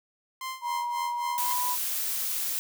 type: tone with tremolo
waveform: sawtooth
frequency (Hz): 1044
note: C6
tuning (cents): -4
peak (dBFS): -28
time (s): 0.41-1.53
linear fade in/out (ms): 2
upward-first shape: sine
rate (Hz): 3.7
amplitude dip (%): 85
type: tone with pitch glide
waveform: sine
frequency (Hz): 958 to 984.4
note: A#5 to B5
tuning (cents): +47 to -6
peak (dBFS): -28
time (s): 0.61-1.77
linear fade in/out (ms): 50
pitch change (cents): +47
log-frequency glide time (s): 1.2-1.58
type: noise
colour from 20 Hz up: blue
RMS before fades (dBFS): -30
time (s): 1.38-2.59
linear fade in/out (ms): 0
effects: none